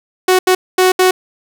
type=tone bursts at uneven times; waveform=sawtooth; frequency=370 Hz; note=F#4; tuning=in tune; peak=-4 dBFS; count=4; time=0.28-0.39 / 0.47-0.55 / 0.78-0.92 / 0.99-1.11 s; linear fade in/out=5 ms; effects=none